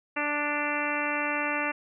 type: harmonic tone with a mistuned harmonic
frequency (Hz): 293.7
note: D4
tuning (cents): 0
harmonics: 1 / 2 / 3 / 4 / 5 / 6 / 7 / 8 / 9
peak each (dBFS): -35 / -35 / -35 / -35 / -35 / -35 / -35 / -35 / -35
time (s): 0.16-1.72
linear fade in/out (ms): 10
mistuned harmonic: 9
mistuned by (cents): +40
effects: none